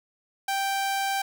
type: tone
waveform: sawtooth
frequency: 784 Hz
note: G5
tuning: in tune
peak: -21 dBFS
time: 0.48-1.22 s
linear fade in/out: 5 ms
effects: none